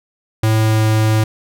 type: tone with pitch glide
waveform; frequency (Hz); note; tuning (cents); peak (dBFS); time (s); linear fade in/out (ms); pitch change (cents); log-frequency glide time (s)
square; 110 to 109.24; A2 to A2; 0 to -12; -12; 0.43-1.24; 5; -12; 0.56-0.85
effects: none